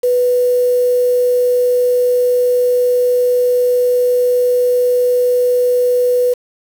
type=tone with quantisation; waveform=sine; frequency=493.9 Hz; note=B4; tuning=in tune; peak=-10 dBFS; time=0.03-6.34 s; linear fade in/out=10 ms; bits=5; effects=none